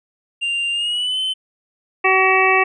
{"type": "tone with pitch glide", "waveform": "triangle", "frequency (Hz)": [2787, 3057], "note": ["F7", "G7"], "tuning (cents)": [-4, -44], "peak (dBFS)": -17, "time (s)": [0.41, 1.34], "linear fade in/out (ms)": 20, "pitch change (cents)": 160, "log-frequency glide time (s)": [0.72, 1.19]}
{"type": "harmonic tone", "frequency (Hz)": 378.8, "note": "F#4", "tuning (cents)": 41, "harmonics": [1, 2, 3, 5, 6, 7], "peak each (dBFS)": [-19, -19, -19, -19, -19, -19], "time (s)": [2.04, 2.64], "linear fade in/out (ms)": 10}
{"effects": ["resampled to 22050 Hz"]}